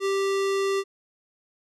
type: tone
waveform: square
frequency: 392 Hz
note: G4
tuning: in tune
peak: -23 dBFS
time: 0-0.84 s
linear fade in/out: 50 ms
effects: low-pass 8000 Hz 12 dB/octave